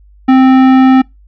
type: tone with tanh clipping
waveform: sine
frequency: 261.6 Hz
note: C4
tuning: in tune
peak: -5 dBFS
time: 0.28-1.02 s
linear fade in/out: 10 ms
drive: 16 dB
effects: noise-tail reverb RT60 0.2 s tail -26 dB re dry + added 50 Hz sine -39 dBFS peak until 1.27 s